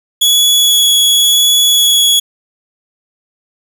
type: tone with vibrato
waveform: sawtooth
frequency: 3375 Hz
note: G#7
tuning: 27 cents sharp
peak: -4 dBFS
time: 0.21-2.2 s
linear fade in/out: 10 ms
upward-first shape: sine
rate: 0.93 Hz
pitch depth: 8 cents each way
effects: none